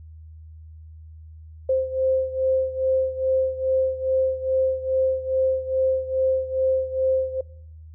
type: beating tone pair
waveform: sine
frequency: 523 / 525.4 Hz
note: C5 / C5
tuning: -1 / +7 cents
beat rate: 2.4 Hz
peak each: -21 / -25 dBFS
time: 1.69-7.41 s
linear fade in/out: 5 ms
effects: noise-tail reverb RT60 0.8 s tail -24 dB re dry + added 79 Hz sine -40 dBFS peak until 7.94 s